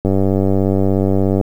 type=click train; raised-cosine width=2 ms; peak=-3 dBFS; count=133; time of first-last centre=0.05-1.412 s; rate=96.9 Hz; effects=7-bit